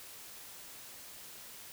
silence, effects white hiss -50 dBFS RMS until 1.72 s

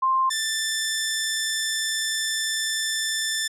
sine / 10% pulse tone pair in turn, 1052 / 1769.2 Hz, C6 / A6, +9 / +9 cents, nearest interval major sixth, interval 900 cents, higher second, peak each -18 / -14 dBFS, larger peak second, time 0.02-0.3 / 0.3-3.48 s, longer second, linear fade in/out 10 ms, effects low-pass 10000 Hz 12 dB/octave

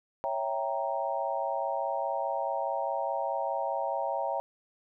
sine chord, C# diminished seventh, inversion none, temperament equal, 554.4 / 659.3 / 784 / 932.3 Hz, C#5 / E5 / G5 / Bb5, 0 / 0 / 0 / 0 cents, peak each -34 dBFS, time 0.24-4.4 s, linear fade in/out 0 ms, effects none

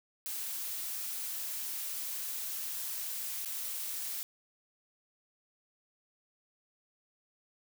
blue noise with dropouts, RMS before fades -38 dBFS, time 0.26-4.23 s, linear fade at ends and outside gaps 0 ms, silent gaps 3.449-3.458 s, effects none

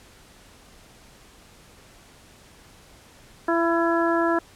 harmonic tone with a mistuned harmonic, 335.8 Hz, E4, 32 cents sharp, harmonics 1 / 2 / 3 / 4 / 5, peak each -22 / -25 / -27 / -28 / -29 dBFS, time 3.48-4.39 s, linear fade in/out 5 ms, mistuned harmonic 3, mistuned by -17 cents, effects pink hiss -51 dBFS RMS until 4.55 s + low-pass 11000 Hz 12 dB/octave

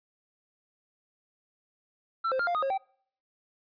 triangle tone with pitch steps, 1341 / 522 / 1400 / 699 / 1243 / 542 / 775 Hz, E6 / C5 / F6 / F5 / D#6 / C#5 / G5, +29 / -4 / +4 / +1 / -2 / -39 / -20 cents, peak -24 dBFS, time 2.24-2.779 s, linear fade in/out 10 ms, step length 77 ms, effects noise-tail reverb RT60 0.6 s tail -26 dB re dry + resampled to 11025 Hz

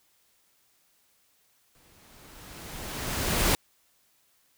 pink noise with exponential growth, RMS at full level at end -22 dBFS, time 1.75-3.55 s, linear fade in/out 0 ms, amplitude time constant 390 ms, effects white hiss -67 dBFS RMS until 4.57 s

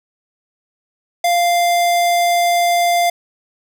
square tone, 696 Hz, F5, 6 cents flat, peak -13 dBFS, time 1.24-3.1 s, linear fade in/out 5 ms, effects none

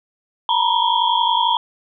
sine tone cluster, 914 / 965 / 1001 / 3195 / 3382 Hz, A#5 / B5 / B5 / G7 / G#7, -34 / -40 / +23 / +32 / +31 cents, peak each -19 / -18 / -27 / -23 / -24 dBFS, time 0.49-1.57 s, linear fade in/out 2 ms, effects none

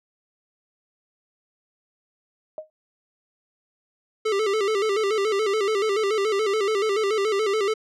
sine tone with exponential decay, 622.3 Hz, D#5, in tune, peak -26 dBFS, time 2.58-2.7 s, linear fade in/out 1 ms, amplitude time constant 24 ms
square tone with vibrato, 415.3 Hz, G#4, in tune, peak -21 dBFS, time 4.25-7.74 s, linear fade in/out 10 ms, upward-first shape square, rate 7 Hz, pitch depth 87 cents each way
effects low-pass 6000 Hz 12 dB/octave

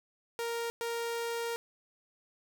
sawtooth tone bursts at uneven times, 466.2 Hz, A#4, in tune, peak -29 dBFS, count 2, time 0.39-0.7 / 0.81-1.56 s, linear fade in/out 0 ms, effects none

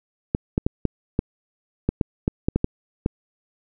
clicks, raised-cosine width 3 ms, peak -6 dBFS, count 12, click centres 0.349 / 0.579 / 0.665 / 0.853 / 1.191 / 1.89 / 2.012 / 2.279 / 2.485 / 2.56 / 2.644 / 3.061 s, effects none

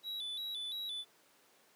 triangle tone with vibrato, 3675 Hz, A#7, 25 cents flat, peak -37 dBFS, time 0.03-1.05 s, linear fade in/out 50 ms, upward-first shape square, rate 2.9 Hz, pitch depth 92 cents each way, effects pink hiss -66 dBFS RMS until 1.75 s + high-pass 300 Hz 12 dB/octave

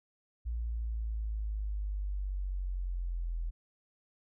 sine linear sweep, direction down, 58.27 to 41.2 Hz, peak -32 dBFS, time 0.45-3.51 s, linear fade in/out 20 ms, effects none

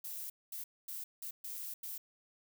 violet noise bursts at uneven times, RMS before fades -43 dBFS, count 6, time 0.04-0.3 / 0.52-0.64 / 0.88-1.04 / 1.22-1.31 / 1.44-1.74 / 1.83-1.98 s, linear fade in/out 5 ms, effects none

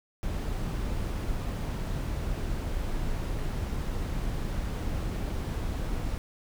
brown noise, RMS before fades -31 dBFS, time 0.23-6.18 s, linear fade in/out 0 ms, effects none

